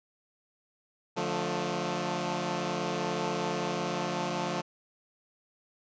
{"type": "chord", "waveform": "10% pulse", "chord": "D minor", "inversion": "none", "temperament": "equal with one note detuned", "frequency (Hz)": [146.83, 177.05, 220], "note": ["D3", "F3", "A3"], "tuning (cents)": [0, 24, 0], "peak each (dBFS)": [-28, -24, -27], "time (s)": [1.16, 4.62], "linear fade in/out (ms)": 20, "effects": ["resampled to 16000 Hz"]}